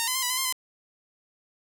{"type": "tone with pitch steps", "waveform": "5% pulse", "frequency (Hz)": [921, 1018, 1047, 984, 1019, 1055, 1022], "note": ["A#5", "C6", "C6", "B5", "C6", "C6", "C6"], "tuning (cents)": [-21, -48, 1, -7, -46, 14, -41], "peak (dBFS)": -13, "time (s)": [0, 0.525], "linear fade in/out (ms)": 0, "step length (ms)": 75, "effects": []}